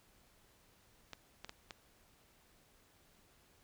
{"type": "clicks", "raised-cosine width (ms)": 0.2, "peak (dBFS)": -28, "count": 4, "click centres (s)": [1.133, 1.446, 1.494, 1.708], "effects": ["pink hiss -68 dBFS RMS until 3.63 s"]}